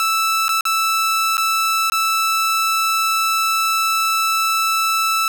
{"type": "tone with dropouts", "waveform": "sawtooth", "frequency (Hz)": 1318.5, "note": "E6", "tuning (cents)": 0, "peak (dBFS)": -12, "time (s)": [0, 5.28], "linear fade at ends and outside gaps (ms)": 1, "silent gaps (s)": [[0.482, 0.491], [0.609, 0.653], [1.37, 1.379], [1.899, 1.92]], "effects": []}